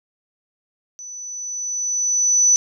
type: tone with level ramp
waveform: sine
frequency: 5980 Hz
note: F#8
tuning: 17 cents sharp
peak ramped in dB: -33 to -10 dBFS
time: 0.99-2.56 s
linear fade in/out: 0 ms
effects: none